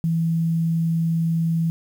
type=tone with quantisation; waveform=sine; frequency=164.81 Hz; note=E3; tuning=in tune; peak=-18 dBFS; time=0.04-1.7 s; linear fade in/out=0 ms; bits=8; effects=none